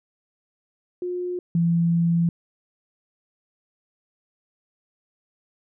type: tone pair in turn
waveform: sine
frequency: 358.1 / 169 Hz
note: F4 / E3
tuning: +43 / +43 cents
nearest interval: octave + minor second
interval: 1300 cents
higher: first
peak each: -25 / -17 dBFS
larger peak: second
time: 1.02-1.39 / 1.55-2.29 s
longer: second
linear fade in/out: 2 ms
effects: none